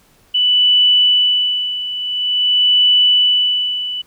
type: tone with tremolo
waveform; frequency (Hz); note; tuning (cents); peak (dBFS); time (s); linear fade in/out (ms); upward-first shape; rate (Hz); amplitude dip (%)
sine; 2975; F#7; +9; -8; 0.34-4.02; 10; sine; 0.48; 75
effects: pink hiss -53 dBFS RMS until 4.06 s